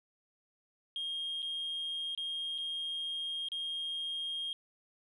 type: tone with dropouts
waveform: sine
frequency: 3233 Hz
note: G#7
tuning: 47 cents flat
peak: -33 dBFS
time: 0.96-4.53 s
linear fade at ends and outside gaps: 1 ms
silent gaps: 1.421-1.427 / 2.15-2.176 / 2.58-2.584 / 3.486-3.518 s
effects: tanh soft clip ceiling -32 dBFS